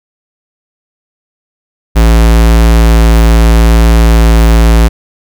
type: tone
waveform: square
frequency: 56.3 Hz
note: A1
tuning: 40 cents sharp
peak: -3 dBFS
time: 1.95-4.89 s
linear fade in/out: 20 ms
effects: none